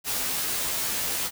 white noise with comb filter, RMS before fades -28 dBFS, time 0.04-1.31 s, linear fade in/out 50 ms, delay 13 ms, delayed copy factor -1, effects none

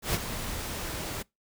pink noise with ADSR envelope, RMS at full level -26 dBFS, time 0.02-1.23 s, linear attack 120 ms, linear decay 34 ms, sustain -9 dB, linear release 16 ms, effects noise-tail reverb RT60 0.2 s tail -25 dB re dry

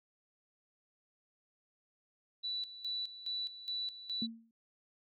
sine tone with tremolo, 3957 Hz, B7, 3 cents sharp, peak -35 dBFS, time 2.43-4.27 s, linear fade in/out 20 ms, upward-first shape square, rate 2.4 Hz, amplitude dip 75%
sine tone with exponential decay, 227.7 Hz, A#3, 40 cents flat, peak -32 dBFS, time 4.22-4.51 s, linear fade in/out 2 ms, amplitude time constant 63 ms
effects none

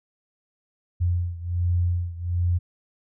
sine beating tone pair, 87.31 / 88.61 Hz, F2 / F2, 0 / +26 cents, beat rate 1.3 Hz, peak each -23 / -26 dBFS, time 1-2.59 s, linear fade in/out 20 ms, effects none

